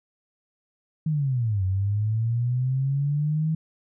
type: linear two-way sweep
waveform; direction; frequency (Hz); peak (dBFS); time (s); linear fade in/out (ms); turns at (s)
sine; down then up; 160.7 to 92.5 to 160.3; -21; 1.06-3.55; 5; 1.64
effects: none